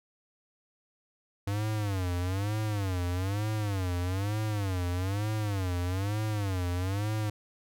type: tone with vibrato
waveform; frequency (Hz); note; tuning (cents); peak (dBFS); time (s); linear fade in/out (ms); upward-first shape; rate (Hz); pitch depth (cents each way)
square; 97.8; G2; -4; -29; 1.47-7.3; 5; sine; 1.1; 180
effects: none